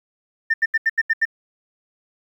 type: tone bursts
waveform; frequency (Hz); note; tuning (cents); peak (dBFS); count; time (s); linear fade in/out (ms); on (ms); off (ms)
sine; 1800; A6; +39; -13; 7; 0.5-1.254; 10; 40; 79
effects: tanh soft clip ceiling -10 dBFS + 9-bit